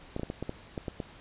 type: clicks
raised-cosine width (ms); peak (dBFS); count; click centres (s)
2; -20; 9; 0.164 / 0.196 / 0.233 / 0.301 / 0.426 / 0.494 / 0.778 / 0.882 / 1.002
effects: pink hiss -52 dBFS RMS until 1.2 s + resampled to 8000 Hz